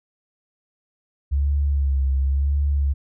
sine tone with vibrato, 69.3 Hz, C#2, in tune, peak -17 dBFS, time 1.31-2.94 s, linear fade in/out 20 ms, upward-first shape sine, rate 0.94 Hz, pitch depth 55 cents each way, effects none

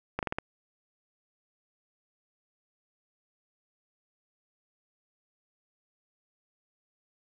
slowing click train, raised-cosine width 0.5 ms, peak -15 dBFS, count 5, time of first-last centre 0.19-0.385 s, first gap 38 ms, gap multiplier 1.17, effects none

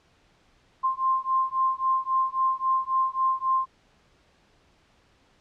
sine beating tone pair, 1050 / 1053.7 Hz, C6 / C6, +6 / +12 cents, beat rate 3.7 Hz, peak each -25 dBFS, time 0.83-3.66 s, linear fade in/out 20 ms, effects pink hiss -62 dBFS RMS until 5.4 s + low-pass 5000 Hz 12 dB/octave

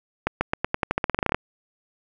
accelerating click train, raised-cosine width 0.5 ms, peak -6 dBFS, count 17, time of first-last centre 0.27-1.345 s, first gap 140 ms, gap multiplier 0.89, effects none

